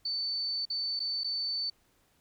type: tone with dropouts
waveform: sine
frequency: 4523 Hz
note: C#8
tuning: 34 cents sharp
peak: -30 dBFS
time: 0.05-1.7 s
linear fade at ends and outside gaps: 5 ms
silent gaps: 0.654-0.7 / 0.994-1.001 / 1.236-1.243 s
effects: pink hiss -69 dBFS RMS until 2.2 s